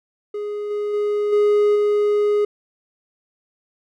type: tone with level steps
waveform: triangle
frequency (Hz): 415.3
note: G#4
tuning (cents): 0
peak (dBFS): -22 / -19 / -16 / -11 / -13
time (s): 0.34-2.45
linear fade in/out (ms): 5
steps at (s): 0.7 / 0.93 / 1.32 / 1.75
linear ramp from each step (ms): 10
effects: none